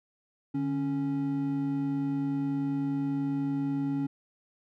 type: tone pair together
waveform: triangle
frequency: 146.94 / 277.2 Hz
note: D3 / C#4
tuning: +1 / 0 cents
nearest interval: major seventh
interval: 1099 cents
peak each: -32 / -26 dBFS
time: 0.54-4.07 s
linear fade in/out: 10 ms
effects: none